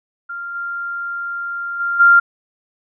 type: tone with level steps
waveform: sine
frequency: 1392 Hz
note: F6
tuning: 6 cents flat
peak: -25 / -22 / -17 / -6 dBFS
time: 0.29-2.2 s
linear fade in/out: 10 ms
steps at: 0.54 / 1.79 / 1.99 s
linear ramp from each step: 20 ms
effects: none